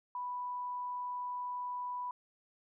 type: tone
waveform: sine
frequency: 987.8 Hz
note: B5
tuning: in tune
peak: -36 dBFS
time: 0.15-2.11 s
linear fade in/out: 2 ms
effects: none